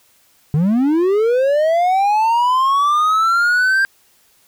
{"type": "linear sweep", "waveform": "triangle", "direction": "up", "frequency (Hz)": [141, 1595], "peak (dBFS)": -10, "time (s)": [0.54, 3.85], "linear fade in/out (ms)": 0, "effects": ["white hiss -55 dBFS RMS until 4.47 s"]}